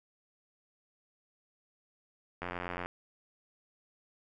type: click train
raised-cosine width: 0.5 ms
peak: -22 dBFS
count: 40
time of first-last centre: 2.42-2.86 s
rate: 88.7 Hz
effects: none

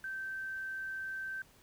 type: tone with quantisation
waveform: sine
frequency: 1554 Hz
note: G6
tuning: 16 cents flat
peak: -37 dBFS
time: 0.04-1.42 s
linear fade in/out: 2 ms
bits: 11
effects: pink hiss -63 dBFS RMS until 1.62 s

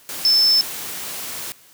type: tone in noise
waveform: sine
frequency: 5274 Hz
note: E8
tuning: in tune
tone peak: -12 dBFS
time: 0.25-0.61 s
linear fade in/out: 0 ms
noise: white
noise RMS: -30 dBFS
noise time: 0.09-1.52 s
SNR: +15 dB
effects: white hiss -50 dBFS RMS until 1.73 s + high-pass 80 Hz 12 dB/octave

